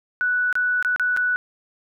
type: tone with dropouts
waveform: sine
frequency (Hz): 1480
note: F#6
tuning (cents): 0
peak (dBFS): -18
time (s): 0.21-1.36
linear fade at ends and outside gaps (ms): 0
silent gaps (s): 0.527-0.554 / 0.826-0.848 / 0.961-0.997 / 1.165-1.172
effects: none